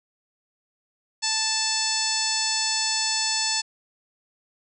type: harmonic tone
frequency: 880 Hz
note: A5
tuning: in tune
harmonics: 1 / 2 / 3 / 4 / 5 / 6 / 7 / 8 / 9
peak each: -33 / -34 / -33 / -34 / -28 / -28 / -33 / -32 / -31 dBFS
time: 1.22-3.62 s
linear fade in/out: 20 ms
effects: none